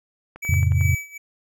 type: click train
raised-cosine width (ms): 0.5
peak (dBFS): -24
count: 6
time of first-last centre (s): 0.36-0.81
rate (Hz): 11.1
type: tone with tremolo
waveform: square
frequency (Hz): 2291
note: D7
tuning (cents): -44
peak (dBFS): -25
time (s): 0.42-1.18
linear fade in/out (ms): 10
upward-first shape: sine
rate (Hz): 2.6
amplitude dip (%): 90
type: chord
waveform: sine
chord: F augmented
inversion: none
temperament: just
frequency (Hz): 87.31 / 109.13 / 136.42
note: F2 / A2 / C#3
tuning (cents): 0 / -14 / -27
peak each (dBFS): -18 / -22 / -22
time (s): 0.49-0.95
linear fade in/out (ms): 5
effects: none